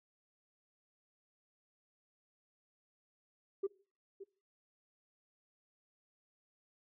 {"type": "tone with echo", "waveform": "sine", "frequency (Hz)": 391.5, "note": "G4", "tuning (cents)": -2, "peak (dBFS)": -30, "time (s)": [3.63, 3.67], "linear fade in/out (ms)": 10, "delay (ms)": 570, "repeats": 1, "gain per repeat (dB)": -15, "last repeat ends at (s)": 4.24, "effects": ["noise-tail reverb RT60 0.4 s tail -22 dB re dry", "tanh soft clip ceiling -29 dBFS"]}